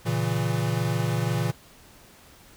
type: chord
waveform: square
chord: A# diminished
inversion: none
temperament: equal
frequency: 116.54 / 138.59 / 164.81 Hz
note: A#2 / C#3 / E3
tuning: 0 / 0 / 0 cents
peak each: -27 / -30 / -29 dBFS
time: 0.05-1.52 s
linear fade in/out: 20 ms
effects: pink hiss -52 dBFS RMS until 2.56 s